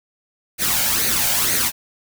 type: noise with flanger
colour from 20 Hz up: white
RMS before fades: -19 dBFS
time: 0.58-1.72 s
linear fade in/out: 50 ms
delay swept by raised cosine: 0.46 to 1.34 ms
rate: 2.1 Hz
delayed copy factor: +0.6
effects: none